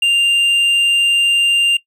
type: tone with hard clipping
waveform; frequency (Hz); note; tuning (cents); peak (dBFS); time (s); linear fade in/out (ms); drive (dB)
sine; 2792; F7; -1; -11; 0.02-1.77; 5; 3
effects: noise-tail reverb RT60 0.1 s tail -20 dB re dry